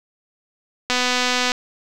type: click train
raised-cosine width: 0.2 ms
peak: -3 dBFS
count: 155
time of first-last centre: 0.9-1.518 s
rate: 249 Hz
effects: none